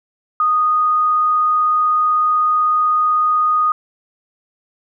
sine tone, 1238 Hz, D#6, 9 cents flat, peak -12 dBFS, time 0.4-3.72 s, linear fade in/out 2 ms, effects none

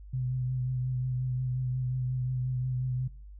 sine tone with vibrato, 127.3 Hz, C3, 47 cents flat, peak -28 dBFS, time 0.13-3.08 s, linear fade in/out 10 ms, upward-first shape triangle, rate 5.6 Hz, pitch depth 32 cents each way, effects noise-tail reverb RT60 0.4 s tail -22 dB re dry + added 50 Hz sine -44 dBFS peak until 3.39 s

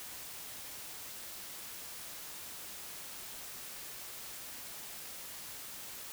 silence, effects white hiss -46 dBFS RMS until 6.12 s

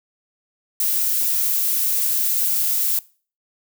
violet noise, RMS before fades -20 dBFS, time 0.8-2.99 s, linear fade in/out 2 ms, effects noise-tail reverb RT60 0.4 s tail -22 dB re dry

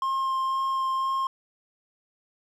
triangle tone with vibrato, 1063 Hz, C6, 27 cents sharp, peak -22 dBFS, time 0.02-1.27 s, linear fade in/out 2 ms, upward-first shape sine, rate 2 Hz, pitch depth 10 cents each way, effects none

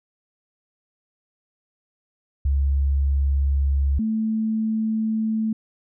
sine tone pair in turn, 69.3 / 220 Hz, C#2 / A3, 0 / 0 cents, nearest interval octave + minor sixth, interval 2000 cents, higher second, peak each -17 / -20 dBFS, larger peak first, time 2.45-3.99 / 3.99-5.53 s, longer neither, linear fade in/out 5 ms, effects none

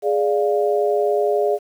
sine chord, D diminished, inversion second, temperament equal, 415.3 / 587.3 / 698.5 Hz, Ab4 / D5 / F5, 0 / 0 / 0 cents, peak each -18 / -21 / -23 dBFS, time 0.02-1.59 s, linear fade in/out 50 ms, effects 8-bit

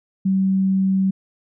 sine tone, 191.4 Hz, G3, 41 cents flat, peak -15 dBFS, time 0.25-1.11 s, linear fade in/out 10 ms, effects none

